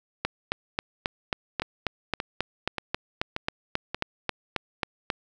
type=two click trains; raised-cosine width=0.3 ms; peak=-9 / -13 dBFS; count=19 / 5; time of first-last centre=0.25-5.102 / 1.62-3.946 s; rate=3.71 / 1.72 Hz; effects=none